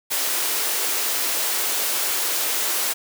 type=high-pass noise; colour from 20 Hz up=white; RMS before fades=-23 dBFS; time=0.1-2.94 s; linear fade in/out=20 ms; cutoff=300 Hz; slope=24 dB/octave; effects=none